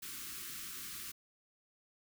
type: band-stop noise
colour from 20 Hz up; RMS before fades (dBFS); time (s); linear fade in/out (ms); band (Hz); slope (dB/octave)
white; -45; 0.02-1.12; 10; 400 to 1100; 96
effects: none